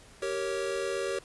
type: chord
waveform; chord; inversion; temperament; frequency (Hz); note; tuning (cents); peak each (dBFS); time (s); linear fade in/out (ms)
square; G diminished; none; equal with one note detuned; 388.6 / 466.2 / 554.4; G4 / Bb4 / Db5; -15 / 0 / 0; -34 / -36 / -35; 0.22-1.19; 5
effects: pink hiss -54 dBFS RMS until 1.24 s + resampled to 24000 Hz